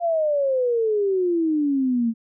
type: exponential sweep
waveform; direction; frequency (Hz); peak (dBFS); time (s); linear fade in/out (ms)
sine; down; 698.5 to 223.4; -18; 0-2.14; 50
effects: none